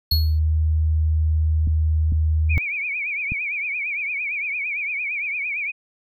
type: tone with exponential decay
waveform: square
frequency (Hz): 4333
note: C#8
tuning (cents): -40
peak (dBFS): -17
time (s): 0.11-0.39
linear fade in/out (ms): 5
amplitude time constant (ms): 60
type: tone with pitch glide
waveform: sine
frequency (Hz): 77.78 to 78.41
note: D#2 to D#2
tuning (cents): 0 to +14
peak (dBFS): -16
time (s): 0.12-2.58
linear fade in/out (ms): 0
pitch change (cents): +14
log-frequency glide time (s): 0.34-0.55
type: clicks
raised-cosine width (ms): 5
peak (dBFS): -15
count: 4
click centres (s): 1.674 / 2.123 / 2.574 / 3.32
type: tone with vibrato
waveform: sine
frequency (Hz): 2349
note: D7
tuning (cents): 0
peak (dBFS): -23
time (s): 2.49-5.72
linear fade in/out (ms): 20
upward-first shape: triangle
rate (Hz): 8.8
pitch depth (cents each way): 140
effects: none